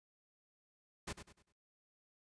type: noise with echo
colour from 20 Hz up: pink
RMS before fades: -42 dBFS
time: 1.07-1.13 s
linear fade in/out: 10 ms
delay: 99 ms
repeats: 4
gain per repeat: -9 dB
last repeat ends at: 1.526 s
effects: noise-tail reverb RT60 0.3 s tail -24 dB re dry + resampled to 22050 Hz